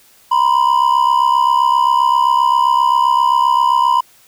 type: ring-modulated tone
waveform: triangle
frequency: 987.8 Hz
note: B5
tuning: in tune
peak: -5 dBFS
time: 0.31-4.01 s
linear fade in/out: 10 ms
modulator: 33.8 Hz
effects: white hiss -49 dBFS RMS until 4.27 s